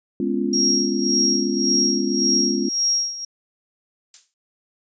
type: chord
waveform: sine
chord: C# dominant seventh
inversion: second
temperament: just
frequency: 207.9 / 249.5 / 277.2 / 346.5 Hz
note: G#3 / B3 / C#4 / E#4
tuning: +2 / +18 / 0 / -14 cents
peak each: -25 dBFS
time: 0.2-2.69 s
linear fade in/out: 2 ms
type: tone with tremolo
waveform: sine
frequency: 5600 Hz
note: F8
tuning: 4 cents sharp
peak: -16 dBFS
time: 0.53-3.25 s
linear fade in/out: 5 ms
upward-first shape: sine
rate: 1.8 Hz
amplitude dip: 80%
type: noise with exponential decay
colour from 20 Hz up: violet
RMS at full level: -30 dBFS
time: 4.14-4.34 s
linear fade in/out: 1 ms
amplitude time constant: 43 ms
effects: resampled to 16000 Hz